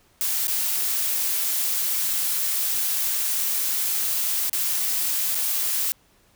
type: noise with dropouts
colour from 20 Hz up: blue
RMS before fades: -24 dBFS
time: 0.21-5.92 s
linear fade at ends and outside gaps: 0 ms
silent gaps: 0.471-0.481 / 4.496-4.53 / 5.347-5.353 s
effects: pink hiss -60 dBFS RMS until 6.35 s